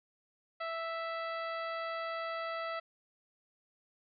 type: harmonic tone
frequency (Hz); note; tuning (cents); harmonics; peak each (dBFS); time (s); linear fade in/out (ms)
659.3; E5; 0; 1 / 2 / 3 / 4 / 5 / 6 / 7; -39 / -39 / -44 / -50 / -53 / -55 / -55; 0.6-2.8; 10
effects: none